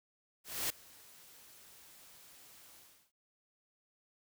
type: noise with ADSR envelope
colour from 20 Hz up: white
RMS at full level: -34 dBFS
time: 0.44-3.12 s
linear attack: 260 ms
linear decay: 3 ms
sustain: -24 dB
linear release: 360 ms
effects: none